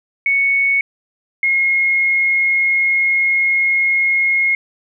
sine tone pair in turn, 2217 / 2155 Hz, C#7 / C#7, 0 / -49 cents, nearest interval unison, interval 49 cents, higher first, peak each -12 dBFS, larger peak neither, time 0.26-0.81 / 1.43-4.55 s, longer second, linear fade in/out 2 ms, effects none

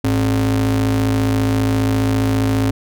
square ring-modulated tone, 80.3 Hz, E2, 45 cents flat, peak -12 dBFS, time 0.04-2.71 s, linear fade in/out 5 ms, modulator 188 Hz, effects none

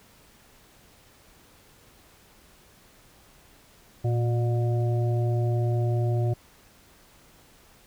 harmonic tone with a mistuned harmonic, 120.2 Hz, B2, 46 cents flat, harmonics 1 / 3 / 5 / 6, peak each -22 / -32 / -36 / -38 dBFS, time 4.04-6.34 s, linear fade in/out 10 ms, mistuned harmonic 1, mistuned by -53 cents, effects pink hiss -56 dBFS RMS until 7.86 s

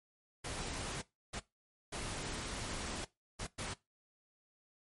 pink noise bursts at uneven times, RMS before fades -41 dBFS, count 5, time 0.44-1.02 / 1.33-1.4 / 1.92-3.05 / 3.39-3.47 / 3.58-3.74 s, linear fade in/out 10 ms, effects noise-tail reverb RT60 0.2 s tail -19 dB re dry + MP3 48 kbps

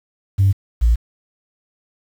sine tone pair in turn, 97.7 / 57.26 Hz, G2 / A#1, -5 / -30 cents, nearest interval major sixth, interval 925 cents, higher first, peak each -9 dBFS, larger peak neither, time 0.38-0.53 / 0.81-0.96 s, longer neither, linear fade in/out 20 ms, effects tanh soft clip ceiling -7 dBFS + 7-bit

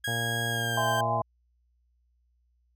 30% pulse tone with pitch glide, 1643 to 1571.5 Hz, G#6 to G6, -19 to +4 cents, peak -27 dBFS, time 0.04-1.01 s, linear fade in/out 5 ms, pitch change -77 cents, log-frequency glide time 0.49-0.83 s
harmonic tone, 116.54 Hz, A#2, in tune, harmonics 1 / 2 / 3 / 4 / 5 / 6 / 7 / 8, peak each -32 / -40 / -44 / -40 / -43 / -38 / -42 / -51 dBFS, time 0.07-1.22 s, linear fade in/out 10 ms
sine chord, E augmented, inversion none, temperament just, 659.3 / 824.1 / 1030.1 Hz, E5 / G#5 / B#5, 0 / -14 / -27 cents, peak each -30 dBFS, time 0.77-1.22 s, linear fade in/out 5 ms
effects added 60 Hz sine -66 dBFS peak until 2.75 s

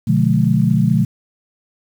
sine chord, B diminished seventh, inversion none, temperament just, 123.47 / 148.16 / 177.8 / 213.4 Hz, B2 / D3 / F3 / Ab3, 0 / +16 / +31 / +47 cents, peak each -17 dBFS, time 0.07-1.05 s, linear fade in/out 10 ms, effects 7-bit

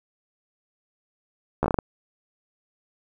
slowing click train, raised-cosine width 1 ms, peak -8 dBFS, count 7, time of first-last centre 1.63-1.788 s, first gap 13 ms, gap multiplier 1.28, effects 8-bit

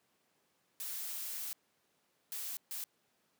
blue noise bursts at uneven times, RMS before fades -41 dBFS, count 3, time 0.8-1.53 / 2.32-2.57 / 2.71-2.84 s, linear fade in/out 0 ms, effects pink hiss -75 dBFS RMS until 3.39 s + high-pass 200 Hz 12 dB/octave

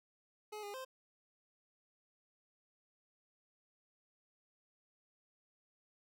25% pulse tone with pitch steps, 423.5 / 408.4 / 522 Hz, G#4 / G#4 / C5, +34 / -29 / -4 cents, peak -40 dBFS, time 0.52-0.85 s, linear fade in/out 10 ms, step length 110 ms, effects none

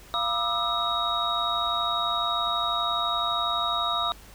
sine tone cluster, 693 / 967 / 1197 / 1309 / 3780 Hz, F5 / B5 / D6 / E6 / A#7, -14 / -37 / +33 / -13 / +23 cents, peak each -31 / -35 / -29 / -31 / -28 dBFS, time 0.14-4.12 s, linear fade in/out 0 ms, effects added 50 Hz sine -50 dBFS peak until 4.34 s + pink hiss -50 dBFS RMS until 4.34 s

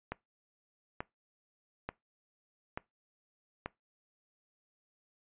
click train, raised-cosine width 0.5 ms, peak -21 dBFS, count 5, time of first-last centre 0.12-3.66 s, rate 1.13 Hz, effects noise-tail reverb RT60 0.2 s tail -22 dB re dry + resampled to 8000 Hz

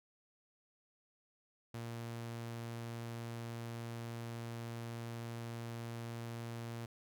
sawtooth tone, 116.54 Hz, A#2, in tune, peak -38 dBFS, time 1.74-6.86 s, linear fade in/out 5 ms, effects none

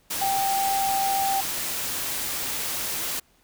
sine tone in noise, 783 Hz, G5, 2 cents flat, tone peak -22 dBFS, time 0.21-1.41 s, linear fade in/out 10 ms, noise white, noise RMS -29 dBFS, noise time 0.1-3.2 s, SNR +4 dB, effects pink hiss -62 dBFS RMS until 3.43 s

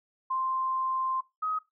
sine tone pair in turn, 1046.5 / 1263 Hz, C6 / D#6, 0 / +26 cents, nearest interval minor third, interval 326 cents, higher second, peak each -27 dBFS, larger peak neither, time 0.3-1.21 / 1.42-1.59 s, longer first, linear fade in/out 10 ms, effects noise-tail reverb RT60 0.2 s tail -18 dB re dry

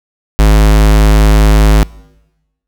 square tone, 52.5 Hz, G#1, 19 cents sharp, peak -4 dBFS, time 0.39-1.83 s, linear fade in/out 0 ms, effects noise-tail reverb RT60 1.0 s tail -23 dB re dry

